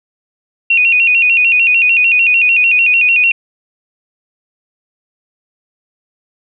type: tone with vibrato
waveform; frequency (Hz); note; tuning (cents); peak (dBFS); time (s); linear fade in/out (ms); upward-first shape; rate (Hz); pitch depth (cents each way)
sine; 2604; E7; -22; -7; 0.7-3.32; 5; square; 6.7; 84
effects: none